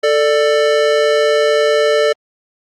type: tone pair together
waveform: square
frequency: 442.1 / 591.3 Hz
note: A4 / D5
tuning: +8 / +12 cents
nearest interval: perfect fourth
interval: 504 cents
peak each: -14 dBFS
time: 0.03-2.13 s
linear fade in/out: 10 ms
effects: low-pass 5000 Hz 12 dB/octave + Opus 48 kbps